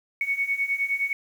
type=beating tone pair; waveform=sine; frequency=2217 / 2226.7 Hz; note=C#7 / C#7; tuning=0 / +7 cents; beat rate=9.7 Hz; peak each=-28 / -25 dBFS; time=0.21-1.13 s; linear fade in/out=2 ms; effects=8-bit